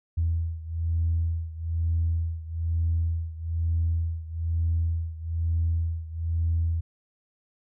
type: beating tone pair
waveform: sine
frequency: 82.41 / 83.51 Hz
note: E2 / E2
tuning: 0 / +23 cents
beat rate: 1.1 Hz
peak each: -25 / -28 dBFS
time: 0.17-6.81 s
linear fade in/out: 10 ms
effects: tanh soft clip ceiling -16 dBFS